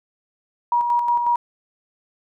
sine tone with tremolo, 956 Hz, A#5, 43 cents sharp, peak -15 dBFS, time 0.72-1.36 s, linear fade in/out 2 ms, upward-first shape square, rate 5.5 Hz, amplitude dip 40%, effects none

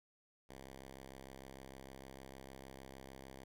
5% pulse tone with vibrato, 66.6 Hz, C2, 31 cents sharp, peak -40 dBFS, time 0.49-3.44 s, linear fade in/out 5 ms, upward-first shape sine, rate 17 Hz, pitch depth 8 cents each way, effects none

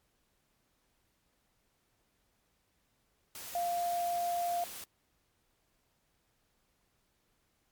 sine tone in noise, 697 Hz, F5, 4 cents flat, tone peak -30 dBFS, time 3.55-4.64 s, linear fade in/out 2 ms, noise white, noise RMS -45 dBFS, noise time 3.35-4.84 s, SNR +12 dB, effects pink hiss -75 dBFS RMS until 7.71 s + MP3 96 kbps

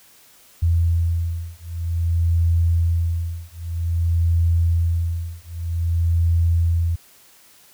sine beating tone pair, 83.9 / 84.42 Hz, E2 / E2, +31 / +42 cents, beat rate 0.52 Hz, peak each -20 dBFS, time 0.62-6.96 s, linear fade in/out 10 ms, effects white hiss -51 dBFS RMS until 7.73 s

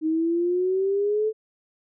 sine exponential sweep, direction up, 311.1 to 440 Hz, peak -20 dBFS, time 0.01-1.33 s, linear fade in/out 50 ms, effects none

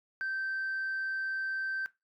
sine tone, 1556 Hz, G6, 13 cents flat, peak -30 dBFS, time 0.21-1.86 s, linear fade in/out 0 ms, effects noise-tail reverb RT60 0.2 s tail -18 dB re dry + tanh soft clip ceiling -29 dBFS

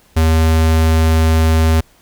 square tone, 80.3 Hz, E2, 45 cents flat, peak -10 dBFS, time 0.16-1.81 s, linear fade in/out 10 ms, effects pink hiss -51 dBFS RMS until 2.01 s

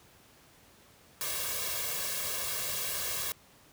white noise with comb filter, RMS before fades -34 dBFS, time 1.21-3.32 s, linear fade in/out 0 ms, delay 1.8 ms, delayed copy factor +0.95, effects pink hiss -59 dBFS RMS until 3.72 s + high-pass 60 Hz 12 dB/octave

